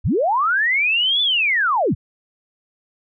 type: linear two-way sweep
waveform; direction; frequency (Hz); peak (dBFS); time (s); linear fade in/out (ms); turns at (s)
sine; up then down; 38.89 to 3520 to 53.1; -15; 0.04-1.95; 20; 1.22
effects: none